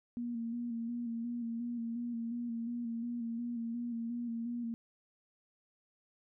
sine tone with vibrato, 234.8 Hz, A#3, 13 cents sharp, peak -35 dBFS, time 0.17-4.74 s, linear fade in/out 0 ms, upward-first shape square, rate 2.8 Hz, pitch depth 32 cents each way, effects none

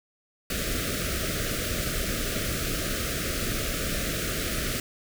pink band-stop noise, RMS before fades -29 dBFS, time 0.5-4.8 s, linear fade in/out 2 ms, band 680 to 1200 Hz, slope 96 dB/octave, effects none

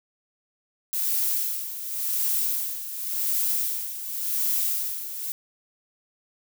violet noise with tremolo, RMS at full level -24 dBFS, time 0.93-5.32 s, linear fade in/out 0 ms, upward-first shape sine, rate 0.9 Hz, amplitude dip 70%, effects none

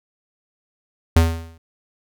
square tone with exponential decay, 82.41 Hz, E2, in tune, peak -9 dBFS, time 1.16-1.58 s, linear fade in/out 5 ms, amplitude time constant 90 ms, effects none

